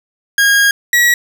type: tone pair in turn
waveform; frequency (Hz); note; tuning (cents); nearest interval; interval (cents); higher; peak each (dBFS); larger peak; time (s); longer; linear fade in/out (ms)
40% pulse; 1632 / 1920.7; G#6 / B6; -31 / -49; minor third; 282; second; -7; neither; 0.38-0.71 / 0.93-1.14; first; 2
effects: none